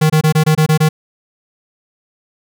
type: tone bursts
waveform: square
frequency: 155.56 Hz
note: D#3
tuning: in tune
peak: -9 dBFS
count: 8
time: 0.01-0.89 s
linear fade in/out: 10 ms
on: 89 ms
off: 24 ms
effects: none